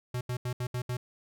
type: tone bursts at uneven times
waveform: square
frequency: 123.9 Hz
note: B2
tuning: 6 cents sharp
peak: -31 dBFS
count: 6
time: 0.14-0.21 / 0.29-0.37 / 0.45-0.53 / 0.6-0.67 / 0.74-0.82 / 0.89-0.97 s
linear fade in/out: 5 ms
effects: none